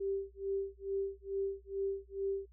sine tone with tremolo, 392 Hz, G4, in tune, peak -31 dBFS, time 0-2.46 s, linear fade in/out 10 ms, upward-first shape sine, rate 2.3 Hz, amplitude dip 100%, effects noise-tail reverb RT60 0.1 s tail -20 dB re dry + added 60 Hz sine -57 dBFS peak until 2.52 s

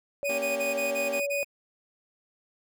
sine tone, 567 Hz, C#5, 39 cents sharp, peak -28 dBFS, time 0.23-1.43 s, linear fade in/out 0 ms
45% pulse tone bursts, 2480 Hz, D#7, 6 cents flat, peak -29 dBFS, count 7, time 0.24-1.446 s, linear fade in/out 20 ms, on 150 ms, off 26 ms
20% pulse chord, G diminished, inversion first, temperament equal, 233.1 / 277.2 / 392 Hz, Bb3 / Db4 / G4, 0 / 0 / 0 cents, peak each -34 dBFS, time 0.29-1.2 s, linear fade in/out 5 ms
effects none

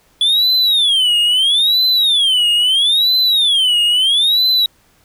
triangle tone with vibrato, 3400 Hz, G#7, 40 cents sharp, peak -9 dBFS, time 0.21-4.66 s, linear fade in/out 2 ms, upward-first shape sine, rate 0.76 Hz, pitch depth 300 cents each way, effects pink hiss -54 dBFS RMS until 5.04 s

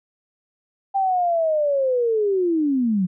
sine linear sweep, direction down, 792 to 174.61 Hz, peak -17 dBFS, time 0.94-3.07 s, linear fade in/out 20 ms, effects none

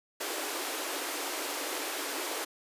pink high-pass noise, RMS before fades -35 dBFS, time 0.2-2.45 s, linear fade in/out 10 ms, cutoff 280 Hz, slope 96 dB/octave, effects resampled to 32000 Hz

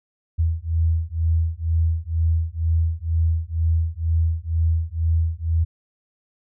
sine beating tone pair, 80.9 / 83 Hz, E2 / E2, -32 / +12 cents, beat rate 2.1 Hz, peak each -21 dBFS, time 0.38-5.65 s, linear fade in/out 20 ms, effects none

